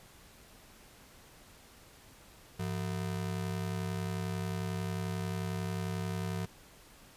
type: ring-modulated tone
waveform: square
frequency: 138.5 Hz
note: C#3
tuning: 1 cent flat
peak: -31 dBFS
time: 2.59-6.46 s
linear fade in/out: 10 ms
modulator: 35.6 Hz
effects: pink hiss -57 dBFS RMS until 7.16 s + resampled to 32000 Hz